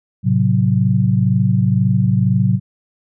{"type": "chord", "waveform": "sine", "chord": "F# diminished", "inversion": "first", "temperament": "equal with one note detuned", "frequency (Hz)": [110, 132.03, 185], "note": ["A2", "C3", "F#3"], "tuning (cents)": [0, 16, 0], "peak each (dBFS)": -16, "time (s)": [0.23, 2.6], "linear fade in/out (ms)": 50, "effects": []}